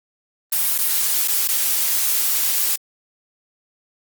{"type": "noise with dropouts", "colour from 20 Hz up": "blue", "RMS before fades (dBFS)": -19, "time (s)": [0.52, 2.76], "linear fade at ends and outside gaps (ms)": 5, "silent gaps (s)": [[0.781, 0.785], [1.276, 1.281], [1.476, 1.486]], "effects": ["Opus 32 kbps"]}